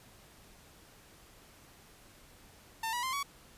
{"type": "tone with pitch steps", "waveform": "sawtooth", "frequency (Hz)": [899, 969.1, 1044.7, 1126.1], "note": ["A5", "B5", "C6", "C#6"], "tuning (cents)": [37, -33, -3, 27], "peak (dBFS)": -29, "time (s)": [2.83, 3.23], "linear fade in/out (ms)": 5, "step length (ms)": 100, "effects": ["pink hiss -58 dBFS RMS until 3.57 s", "resampled to 32000 Hz"]}